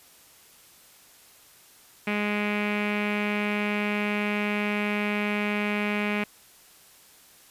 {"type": "tone with low-pass filter", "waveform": "sawtooth", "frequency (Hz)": 207.7, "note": "G#3", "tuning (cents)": 0, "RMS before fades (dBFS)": -27, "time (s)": [2.07, 6.24], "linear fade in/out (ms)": 5, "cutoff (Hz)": 2400, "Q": 5.3, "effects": ["white hiss -54 dBFS RMS until 7.5 s", "resampled to 32000 Hz"]}